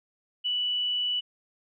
sine tone, 2960 Hz, F#7, in tune, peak -25 dBFS, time 0.44-1.21 s, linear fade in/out 20 ms, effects none

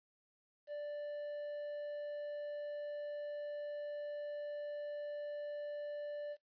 triangle tone with quantisation, 587.3 Hz, D5, in tune, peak -38 dBFS, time 0.67-6.37 s, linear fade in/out 50 ms, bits 11, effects noise-tail reverb RT60 0.1 s tail -17 dB re dry + resampled to 11025 Hz

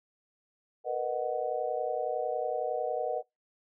sine chord, B major seventh, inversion third, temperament just, 463 / 493.9 / 617.4 / 740.8 Hz, A#4 / B4 / D#5 / F#5, -12 / 0 / -14 / +2 cents, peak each -37 / -34 / -34 / -34 dBFS, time 0.84-3.23 s, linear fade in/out 50 ms, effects noise-tail reverb RT60 0.2 s tail -26 dB re dry

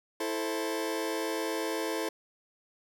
sawtooth chord, A minor, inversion second, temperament just, 330 / 440 / 528 Hz, E4 / A4 / C5, +2 / 0 / +16 cents, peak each -30 / -30 / -33 dBFS, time 0.2-2.09 s, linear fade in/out 5 ms, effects none

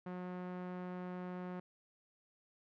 sawtooth tone with low-pass filter, 180.9 Hz, F#3, 39 cents flat, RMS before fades -44 dBFS, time 0.06-1.6 s, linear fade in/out 5 ms, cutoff 1500 Hz, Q 0.88, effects none

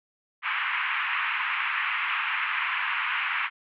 white band-pass noise, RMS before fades -28 dBFS, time 0.42-3.5 s, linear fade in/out 50 ms, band 970 to 2700 Hz, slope 48 dB/octave, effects none

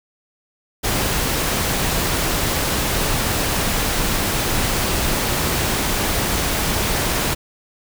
pink noise, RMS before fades -20 dBFS, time 0.83-7.35 s, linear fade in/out 20 ms, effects none

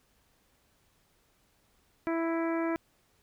harmonic tone, 330.4 Hz, E4, 4 cents sharp, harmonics 1 / 2 / 3 / 4 / 5 / 6 / 7, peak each -29 / -35 / -39 / -41 / -43 / -45 / -46 dBFS, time 2.07-2.76 s, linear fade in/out 0 ms, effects pink hiss -69 dBFS RMS until 3.22 s

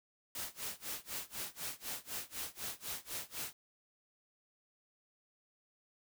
white noise with tremolo, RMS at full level -40 dBFS, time 0.35-3.53 s, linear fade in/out 2 ms, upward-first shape sine, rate 4 Hz, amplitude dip 95%, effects none

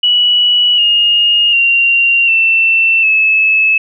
sine tone with pitch steps, 2938 / 2849 / 2764 / 2680 / 2599 Hz, F#7 / F7 / F7 / E7 / E7, -13 / +34 / -19 / +28 / -25 cents, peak -7 dBFS, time 0.03-3.78 s, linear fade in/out 5 ms, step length 750 ms, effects none

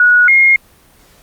sine tone pair in turn, 1460 / 2141 Hz, F#6 / C7, -24 / +39 cents, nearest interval perfect fifth, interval 663 cents, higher second, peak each -5 dBFS, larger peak neither, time 0-0.28 / 0.28-0.56 s, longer neither, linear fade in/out 2 ms, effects pink hiss -47 dBFS RMS until 1.22 s + Opus 32 kbps

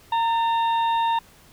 harmonic tone with a mistuned harmonic, 920 Hz, A#5, 23 cents flat, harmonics 1 / 2 / 3 / 4, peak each -19 / -36 / -37 / -34 dBFS, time 0.12-1.19 s, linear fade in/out 5 ms, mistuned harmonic 2, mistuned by -55 cents, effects pink hiss -52 dBFS RMS until 1.52 s

